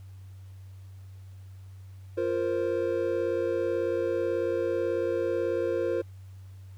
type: chord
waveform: triangle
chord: F suspended fourth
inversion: none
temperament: just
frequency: 349.2 / 465.6 / 523.8 Hz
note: F4 / Bb4 / C5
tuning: 0 / -2 / +2 cents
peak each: -28 dBFS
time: 2.17-6.02 s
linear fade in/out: 10 ms
effects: added 95 Hz sine -43 dBFS peak until 6.77 s + pink hiss -64 dBFS RMS until 6.77 s